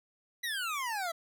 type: exponential sweep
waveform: 25% pulse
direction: down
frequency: 1987 to 647 Hz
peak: -29 dBFS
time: 0.43-1.12 s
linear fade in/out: 10 ms
effects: none